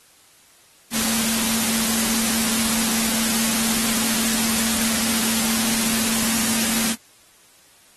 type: tone in noise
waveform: sine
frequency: 224.9 Hz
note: A3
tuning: 38 cents sharp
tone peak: -25 dBFS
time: 0.91-6.96 s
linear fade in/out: 50 ms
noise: white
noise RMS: -22 dBFS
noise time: 0.91-6.96 s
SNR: -6 dB
effects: white hiss -53 dBFS RMS until 7.96 s + AAC 32 kbps